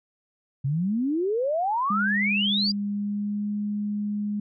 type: exponential sweep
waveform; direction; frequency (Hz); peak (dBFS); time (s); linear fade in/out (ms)
sine; up; 130 to 4900; -22; 0.64-2.72; 10
type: tone with pitch glide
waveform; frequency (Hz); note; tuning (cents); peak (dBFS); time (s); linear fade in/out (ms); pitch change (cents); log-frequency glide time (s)
sine; 203.4 to 207.2; G#3 to G#3; -36 to -4; -25; 1.9-4.4; 5; +32; 2.84-3.5
effects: none